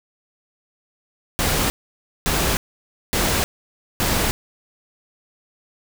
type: noise bursts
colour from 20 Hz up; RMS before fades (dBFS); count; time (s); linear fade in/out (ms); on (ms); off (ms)
pink; -20; 4; 1.39-4.31; 0; 310; 560
effects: none